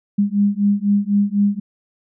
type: beating tone pair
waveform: sine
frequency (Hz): 201 / 205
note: G3 / G#3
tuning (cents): +44 / -22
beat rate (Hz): 4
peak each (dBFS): -17 / -17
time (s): 0.18-1.6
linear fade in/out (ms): 10
effects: none